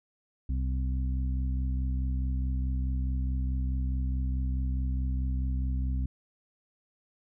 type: harmonic tone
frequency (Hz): 64.7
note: C2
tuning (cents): -19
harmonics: 1 / 2 / 3 / 4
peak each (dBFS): -27 / -37 / -43 / -41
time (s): 0.49-6.06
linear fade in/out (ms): 5
effects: none